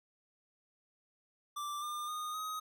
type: tone with pitch steps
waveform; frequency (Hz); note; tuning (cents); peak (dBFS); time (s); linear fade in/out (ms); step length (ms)
square; 1174.7 / 1202.2 / 1230.3 / 1259; D6 / D6 / D#6 / D#6; 0 / +40 / -20 / +20; -38; 1.56-2.6; 10; 260
effects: none